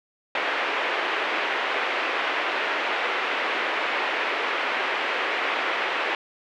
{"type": "band-pass noise", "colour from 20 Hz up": "white", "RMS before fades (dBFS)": -26, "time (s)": [0.35, 6.15], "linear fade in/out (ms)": 2, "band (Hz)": [350, 2600], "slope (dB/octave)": 24, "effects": []}